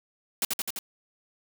white noise with echo, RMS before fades -26 dBFS, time 0.42-0.45 s, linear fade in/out 2 ms, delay 85 ms, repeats 4, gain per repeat -2 dB, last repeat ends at 0.79 s, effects none

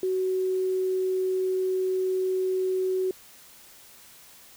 sine tone, 373.9 Hz, F#4, 18 cents sharp, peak -23 dBFS, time 0.03-3.11 s, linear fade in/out 2 ms, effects white hiss -51 dBFS RMS until 4.56 s

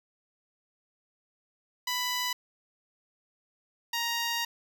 10% pulse tone pair in turn, 992 / 936.3 Hz, B5 / A#5, +7 / +7 cents, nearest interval minor second, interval 100 cents, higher first, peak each -20 dBFS, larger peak neither, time 1.87-2.33 / 3.93-4.45 s, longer second, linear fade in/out 5 ms, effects none

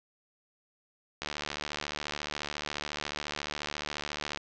click train, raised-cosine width 0.2 ms, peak -16 dBFS, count 235, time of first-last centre 1.22-4.374 s, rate 74.2 Hz, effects low-pass 6000 Hz 12 dB/octave

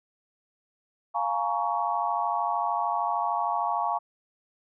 sine chord, Bb minor seventh, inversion second, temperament just, 699.2 / 839.1 / 932.3 / 1118.8 Hz, F5 / Ab5 / Bb5 / Db6, +2 / +18 / 0 / +16 cents, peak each -30 dBFS, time 1.14-3.99 s, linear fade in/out 20 ms, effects none

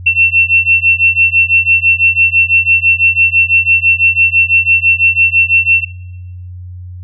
sine beating tone pair, 2700 / 2706 Hz, E7 / E7, +41 / +45 cents, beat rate 6 Hz, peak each -10 dBFS, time 0.06-5.85 s, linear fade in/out 10 ms, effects noise-tail reverb RT60 0.9 s tail -21 dB re dry + added 90 Hz sine -25 dBFS peak until 7.03 s

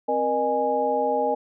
sine tone cluster, 264 / 475.5 / 609 / 828 Hz, C4 / A#4 / D#5 / G#5, +16 / +34 / -37 / -5 cents, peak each -31 / -25 / -26 / -24 dBFS, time 0.08-1.35 s, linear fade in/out 10 ms, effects none

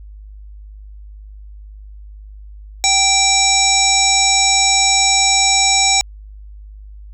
harmonic tone with a mistuned harmonic, 780 Hz, G5, 9 cents flat, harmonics 1 / 3 / 5 / 7 / 9 / 10, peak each -18 / -18 / -18 / -18 / -18 / -18 dBFS, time 2.84-6.01 s, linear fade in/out 0 ms, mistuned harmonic 9, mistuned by -59 cents, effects added 51 Hz sine -33 dBFS peak until 7.13 s

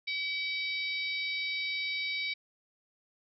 harmonic tone with a mistuned harmonic, 763 Hz, G5, 47 cents flat, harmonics 3 / 4 / 5 / 6 / 7, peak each -33 / -47 / -37 / -41 / -48 dBFS, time 0.07-2.34 s, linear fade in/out 10 ms, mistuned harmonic 6, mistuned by +19 cents, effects none

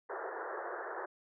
pink band-pass noise, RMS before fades -41 dBFS, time 0.09-1.06 s, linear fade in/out 10 ms, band 350 to 1800 Hz, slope 96 dB/octave, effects none

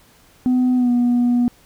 sine tone with pitch glide, 251.9 to 242.8 Hz, B3 to B3, +34 to -29 cents, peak -11 dBFS, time 0.46-1.48 s, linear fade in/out 0 ms, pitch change -63 cents, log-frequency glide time 0.76-0.9 s, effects tanh soft clip ceiling -12 dBFS + pink hiss -52 dBFS RMS until 1.65 s

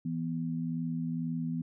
sine tone pair together, 164.79 / 246.9 Hz, E3 / B3, 0 / 0 cents, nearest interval perfect fifth, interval 700 cents, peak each -33 / -34 dBFS, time 0.05-1.62 s, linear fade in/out 5 ms, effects none

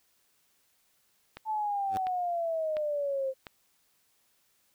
click train, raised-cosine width 0.3 ms, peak -25 dBFS, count 4, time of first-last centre 1.37-3.468 s, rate 1.43 Hz
sine exponential sweep, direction down, 880 to 523.3 Hz, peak -28 dBFS, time 1.45-3.34 s, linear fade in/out 50 ms
10% pulse tone with exponential growth, 100.4 Hz, G2, 42 cents sharp, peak -25 dBFS, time 1.86-1.97 s, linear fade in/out 0 ms, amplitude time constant 23 ms
effects white hiss -70 dBFS RMS until 4.74 s

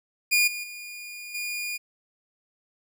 sawtooth tone with level steps, 2432 Hz, D#7, 40 cents flat, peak -15 / -28 / -34 / -26 dBFS, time 0.31-1.78 s, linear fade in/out 20 ms, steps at 0.47 / 0.63 / 1.34 s, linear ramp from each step 10 ms, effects none

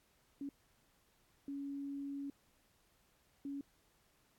sine tone bursts at uneven times, 280 Hz, C#4, 18 cents sharp, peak -40 dBFS, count 3, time 0.41-0.49 / 1.48-2.3 / 3.45-3.61 s, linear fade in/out 2 ms, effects pink hiss -73 dBFS RMS until 4.38 s + AAC 64 kbps

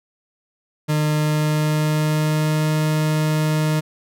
40% pulse tone with pitch glide, 151.8 to 154.45 Hz, D#3 to D#3, -42 to -12 cents, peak -16 dBFS, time 0.88-3.81 s, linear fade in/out 20 ms, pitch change +30 cents, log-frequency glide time 1.1-2.68 s, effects none

